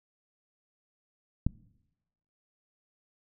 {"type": "click", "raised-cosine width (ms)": 5, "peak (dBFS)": -13, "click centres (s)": 1.466, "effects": ["noise-tail reverb RT60 0.9 s tail -22 dB re dry"]}